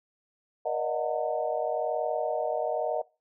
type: tone cluster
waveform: sine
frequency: 474.9 / 585 / 626 / 734 / 907 Hz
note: A#4 / D5 / D#5 / F#5 / A#5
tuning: +32 / -7 / +10 / -14 / -48 cents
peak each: -34 / -34 / -30 / -32 / -39 dBFS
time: 0.65-3.02 s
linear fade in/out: 10 ms
effects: noise-tail reverb RT60 0.3 s tail -23 dB re dry